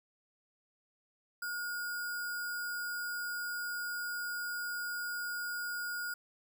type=tone with sample-and-hold; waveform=sine; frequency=1438 Hz; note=F#6; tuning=50 cents flat; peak=-35 dBFS; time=1.42-6.14 s; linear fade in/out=5 ms; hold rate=6300 Hz; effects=none